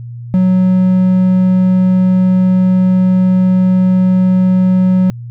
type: tone with hard clipping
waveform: triangle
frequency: 185 Hz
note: F#3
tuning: in tune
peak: -8 dBFS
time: 0.34-5.1 s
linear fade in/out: 0 ms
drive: 6 dB
effects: added 119 Hz sine -24 dBFS peak until 5.3 s